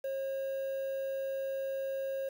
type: tone with quantisation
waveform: triangle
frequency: 540 Hz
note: C#5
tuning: 45 cents flat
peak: -31 dBFS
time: 0.04-2.29 s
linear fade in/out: 5 ms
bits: 9
effects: none